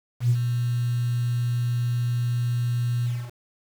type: tone with ADSR envelope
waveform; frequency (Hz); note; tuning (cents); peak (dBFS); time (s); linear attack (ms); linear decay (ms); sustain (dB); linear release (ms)
sine; 120.9; B2; -36; -14; 0.2-3.32; 100; 55; -7; 260
effects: tanh soft clip ceiling -11 dBFS + 7-bit